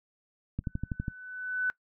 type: click train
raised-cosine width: 5 ms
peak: -19 dBFS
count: 7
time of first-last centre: 0.59-1.082 s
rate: 12.2 Hz
type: tone with exponential growth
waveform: sine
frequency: 1500 Hz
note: F#6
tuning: 23 cents sharp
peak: -24 dBFS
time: 0.64-1.7 s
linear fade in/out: 0 ms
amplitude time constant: 230 ms
effects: noise-tail reverb RT60 0.1 s tail -22 dB re dry